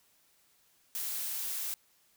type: noise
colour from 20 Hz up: blue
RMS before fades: -36 dBFS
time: 0.95-1.74 s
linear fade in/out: 0 ms
effects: white hiss -68 dBFS RMS until 2.16 s